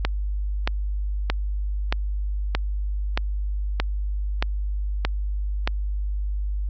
click train, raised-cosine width 0.3 ms, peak -6 dBFS, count 10, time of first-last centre 0.05-5.675 s, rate 1.6 Hz, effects added 50 Hz sine -23 dBFS peak until 6.69 s + resampled to 16000 Hz

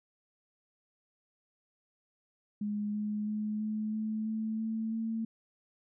sine tone with pitch steps, 207.9 / 210.2 / 212.5 / 214.9 / 217.2 / 219.6 / 222.1 / 224.5 Hz, G#3 / G#3 / G#3 / A3 / A3 / A3 / A3 / A3, +2 / +21 / +40 / -41 / -22 / -3 / +16 / +35 cents, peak -31 dBFS, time 2.61-5.25 s, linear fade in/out 5 ms, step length 330 ms, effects none

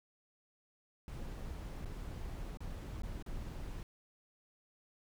brown noise with dropouts, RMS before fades -43 dBFS, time 1.08-3.83 s, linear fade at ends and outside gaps 1 ms, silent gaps 1.849-1.856 / 2.572-2.605 / 3.02-3.033 / 3.225-3.262 s, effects none

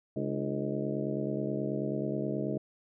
harmonic tone with a mistuned harmonic, 69.3 Hz, C#2, in tune, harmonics 2 / 3 / 4 / 5 / 6 / 7 / 8 / 9, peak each -37 / -36 / -37 / -38 / -38 / -42 / -46 / -39 dBFS, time 0.16-2.58 s, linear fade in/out 5 ms, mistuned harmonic 4, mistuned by +120 cents, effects none

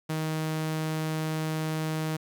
sawtooth tone, 157.3 Hz, D#3, 19 cents sharp, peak -24 dBFS, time 0.09-2.17 s, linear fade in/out 10 ms, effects 10-bit

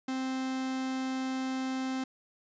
45% pulse tone, 261.6 Hz, C4, in tune, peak -31 dBFS, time 0.08-2.04 s, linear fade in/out 5 ms, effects resampled to 16000 Hz + 12-bit

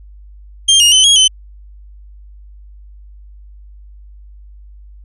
sawtooth tone with pitch steps, 3187 / 2855 / 3044 / 3290 / 3051 Hz, G7 / F7 / F#7 / G#7 / G7, +28 / +37 / +48 / -17 / -48 cents, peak -3 dBFS, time 0.68-1.28 s, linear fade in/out 10 ms, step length 120 ms, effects added 50 Hz sine -35 dBFS peak until 5.04 s + resampled to 24000 Hz

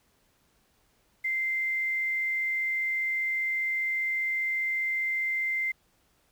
sine tone with quantisation, 2085 Hz, C7, 7 cents flat, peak -26 dBFS, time 1.24-5.72 s, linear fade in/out 10 ms, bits 9, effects pink hiss -68 dBFS RMS until 6.31 s

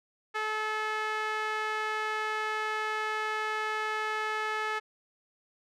sawtooth tone with band-pass filter, 431.7 Hz, A4, 33 cents flat, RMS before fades -32 dBFS, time 0.34-4.8 s, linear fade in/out 20 ms, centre 1600 Hz, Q 1.6, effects none

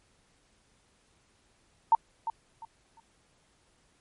sine tone with echo, 907 Hz, A#5, 48 cents flat, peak -16 dBFS, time 1.92-1.95 s, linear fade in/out 2 ms, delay 350 ms, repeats 3, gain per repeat -12 dB, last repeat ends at 3 s, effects pink hiss -67 dBFS RMS until 4 s + MP3 48 kbps

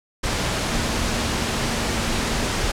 sine tone in noise, 231.1 Hz, A#3, 15 cents flat, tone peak -31 dBFS, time 0.72-2.46 s, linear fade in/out 10 ms, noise pink, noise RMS -23 dBFS, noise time 0.23-2.72 s, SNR -11 dB, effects low-pass 8000 Hz 12 dB/octave

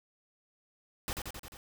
pink noise with echo, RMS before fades -35 dBFS, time 1.08-1.13 s, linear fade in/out 0 ms, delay 88 ms, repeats 5, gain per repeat -3 dB, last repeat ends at 1.57 s, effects none

